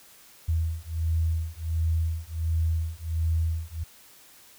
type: beating tone pair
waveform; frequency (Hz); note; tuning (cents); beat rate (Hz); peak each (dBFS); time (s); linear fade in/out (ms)
sine; 80.7 / 82.1; E2 / E2; -36 / -6; 1.4; -27; 0.48-3.84; 10
effects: white hiss -53 dBFS RMS until 4.58 s